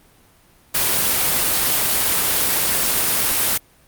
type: noise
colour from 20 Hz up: white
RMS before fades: -18 dBFS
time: 0.74-3.58 s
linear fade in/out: 10 ms
effects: pink hiss -53 dBFS RMS until 3.87 s + Opus 32 kbps